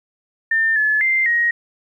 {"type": "tone with pitch steps", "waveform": "sine", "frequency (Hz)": [1800, 1720, 2089, 1883], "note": ["A6", "A6", "C7", "A#6"], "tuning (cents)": [39, -40, -3, 17], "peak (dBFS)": -14, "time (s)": [0.51, 1.51], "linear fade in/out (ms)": 5, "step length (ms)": 250, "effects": ["9-bit"]}